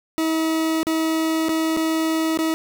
40% pulse tone with dropouts, 320.8 Hz, E4, 47 cents flat, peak -18 dBFS, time 0.18-2.54 s, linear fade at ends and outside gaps 0 ms, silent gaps 0.831-0.869 / 1.485-1.492 / 1.766-1.771 / 2.374-2.389 s, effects none

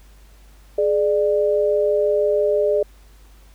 sine tone pair together, 420 / 594 Hz, G#4 / D5, +19 / +20 cents, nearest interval tritone, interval 601 cents, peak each -18 dBFS, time 0.78-2.83 s, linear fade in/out 5 ms, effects added 50 Hz sine -45 dBFS peak until 3.54 s + pink hiss -55 dBFS RMS until 3.54 s

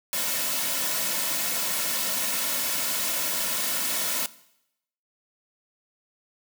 white noise with comb filter, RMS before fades -27 dBFS, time 0.13-4.26 s, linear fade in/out 0 ms, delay 2.5 ms, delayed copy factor -0.55, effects noise-tail reverb RT60 0.8 s tail -18 dB re dry + high-pass 200 Hz 12 dB/octave

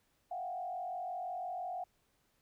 sine tone with frequency modulation, 726 Hz, F#5, 33 cents flat, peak -37 dBFS, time 0.31-1.84 s, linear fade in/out 5 ms, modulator 45.9 Hz, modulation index 0.94, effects pink hiss -75 dBFS RMS until 2.41 s

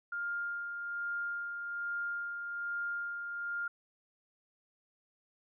sine tone with tremolo, 1405 Hz, F6, 10 cents sharp, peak -33 dBFS, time 0.12-3.68 s, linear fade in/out 5 ms, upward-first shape sine, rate 1.2 Hz, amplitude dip 40%, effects none

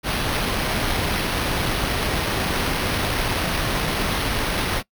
pink noise with sample-and-hold, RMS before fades -23 dBFS, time 0.03-4.83 s, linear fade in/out 50 ms, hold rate 7350 Hz, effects noise-tail reverb RT60 0.1 s tail -22 dB re dry

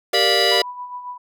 square chord, G minor seventh, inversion none, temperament equal, 392 / 466.2 / 587.3 / 698.5 Hz, G4 / Bb4 / D5 / F5, 0 / 0 / 0 / 0 cents, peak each -24 dBFS, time 0.13-0.62 s, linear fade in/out 5 ms
harmonic tone, 980 Hz, B5, 14 cents flat, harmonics 2 / 3 / 4 / 5, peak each -22 / -22 / -22 / -22 dBFS, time 0.14-0.62 s, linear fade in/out 5 ms
sine tone with tremolo, 987.8 Hz, B5, in tune, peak -27 dBFS, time 0.51-1.18 s, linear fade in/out 10 ms, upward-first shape sine, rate 7.3 Hz, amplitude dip 55%
effects none

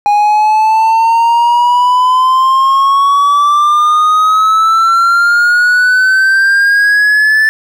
triangle exponential sweep, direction up, 821 to 1760 Hz, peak -4 dBFS, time 0.06-7.49 s, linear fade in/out 0 ms, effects none

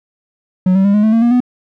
triangle tone with pitch steps, 184.3 / 192.24 / 200.5 / 209.2 / 218.2 / 227.6 / 237.4 / 247.6 Hz, F#3 / G3 / G3 / G#3 / A3 / A#3 / A#3 / B3, -7 / -34 / +39 / +13 / -14 / -41 / +32 / +5 cents, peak -6 dBFS, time 0.66-1.404 s, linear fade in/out 5 ms, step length 93 ms, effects none

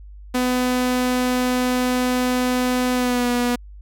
sawtooth tone with pitch glide, 250.8 to 243.5 Hz, B3 to B3, +27 to -24 cents, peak -14 dBFS, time 0.34-3.56 s, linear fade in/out 10 ms, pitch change -51 cents, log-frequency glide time 2.94-3.28 s, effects added 50 Hz sine -37 dBFS peak until 3.81 s

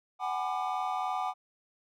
triangle chord, G# half-diminished seventh, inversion third, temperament just, 747.5 / 830.6 / 996.7 / 1196.1 Hz, F#5 / G#5 / B5 / D6, +17 / 0 / +16 / +31 cents, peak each -31 / -35 / -37 / -34 dBFS, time 0.19-1.34 s, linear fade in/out 50 ms, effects none

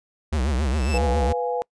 square tone with vibrato, 69.3 Hz, C#2, in tune, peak -21 dBFS, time 0.32-1.33 s, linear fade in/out 10 ms, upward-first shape triangle, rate 7.3 Hz, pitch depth 260 cents each way
sawtooth tone with exponential growth, 2637 Hz, E7, in tune, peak -22 dBFS, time 0.57-0.98 s, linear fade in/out 5 ms, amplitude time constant 89 ms
sine chord, F diminished, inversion second, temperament equal, 493.9 / 698.5 / 830.6 Hz, Cb5 / F5 / Ab5, 0 / 0 / 0 cents, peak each -24 / -30 / -28 dBFS, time 0.94-1.62 s, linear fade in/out 0 ms
effects noise-tail reverb RT60 0.1 s tail -26 dB re dry + resampled to 22050 Hz

